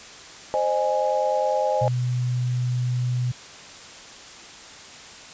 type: chord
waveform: sine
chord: Ab major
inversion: first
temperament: equal with one note detuned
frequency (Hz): 523.3 / 613 / 830.6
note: C5 / Eb5 / Ab5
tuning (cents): 0 / -26 / 0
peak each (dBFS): -24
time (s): 0.54-1.88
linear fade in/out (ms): 0
type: tone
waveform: sine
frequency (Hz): 124.1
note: B2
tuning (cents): +9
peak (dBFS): -21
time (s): 1.81-3.32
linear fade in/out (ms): 10
effects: white hiss -42 dBFS RMS until 5.33 s + resampled to 16000 Hz